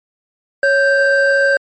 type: tone pair together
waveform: triangle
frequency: 554.4 / 1568 Hz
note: C#5 / G6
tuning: 0 / 0 cents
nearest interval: octave + tritone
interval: 1800 cents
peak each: -11 dBFS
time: 0.63-1.57 s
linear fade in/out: 2 ms
effects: MP3 32 kbps